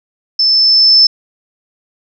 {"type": "tone with level ramp", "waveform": "sine", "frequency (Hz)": 5274, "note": "E8", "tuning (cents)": 0, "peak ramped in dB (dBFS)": [-8, -3], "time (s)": [0.39, 1.07], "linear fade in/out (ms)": 5, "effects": []}